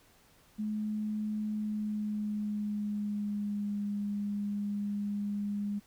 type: tone with pitch glide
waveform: sine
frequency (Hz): 212.8 to 204.4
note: G#3 to G#3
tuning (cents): +42 to -27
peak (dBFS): -31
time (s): 0.58-5.8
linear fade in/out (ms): 20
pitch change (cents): -69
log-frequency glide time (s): 1.5-3.84
effects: pink hiss -63 dBFS RMS until 5.86 s